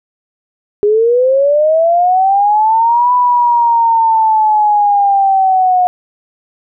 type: linear two-way sweep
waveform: sine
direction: up then down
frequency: 406.3 to 992 to 721 Hz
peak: -7 dBFS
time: 0.83-5.87 s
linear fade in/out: 0 ms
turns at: 3.13 s
effects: none

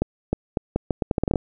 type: accelerating click train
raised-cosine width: 2 ms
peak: -7 dBFS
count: 13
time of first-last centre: 0.02-1.358 s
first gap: 310 ms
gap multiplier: 0.78
effects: none

